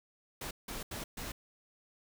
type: noise bursts at uneven times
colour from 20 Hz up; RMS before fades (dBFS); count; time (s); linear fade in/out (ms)
pink; -41; 4; 0.41-0.51 / 0.68-0.83 / 0.91-1.04 / 1.17-1.32; 5
effects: none